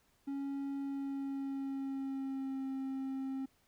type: tone with pitch glide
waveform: triangle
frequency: 277.2 to 267.1 Hz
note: C#4 to C4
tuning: 0 to +36 cents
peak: -34 dBFS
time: 0.27-3.46 s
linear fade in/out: 10 ms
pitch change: -64 cents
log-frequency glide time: 0.78-2.66 s
effects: pink hiss -72 dBFS RMS until 3.67 s